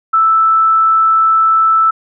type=tone; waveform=sine; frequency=1318.5 Hz; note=E6; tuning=in tune; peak=-7 dBFS; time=0.13-1.91 s; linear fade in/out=10 ms; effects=none